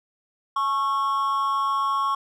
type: tone with amplitude modulation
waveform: triangle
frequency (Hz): 1100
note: C#6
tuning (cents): -14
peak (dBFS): -16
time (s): 0.56-2.15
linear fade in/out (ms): 5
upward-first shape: sine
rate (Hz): 246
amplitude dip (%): 65
effects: none